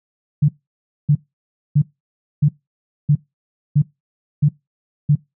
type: tone bursts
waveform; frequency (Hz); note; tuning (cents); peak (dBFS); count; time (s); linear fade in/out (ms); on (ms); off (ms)
sine; 146.83; D3; 0; -9; 8; 0.42-5.156; 10; 67; 600
effects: noise-tail reverb RT60 0.2 s tail -22 dB re dry

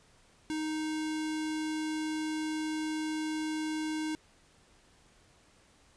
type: tone with notch filter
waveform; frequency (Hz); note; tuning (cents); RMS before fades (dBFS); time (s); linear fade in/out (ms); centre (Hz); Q
square; 311.1; D#4; 0; -34; 0.5-4.15; 0; 650; 1.1
effects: pink hiss -63 dBFS RMS until 5.96 s + resampled to 22050 Hz

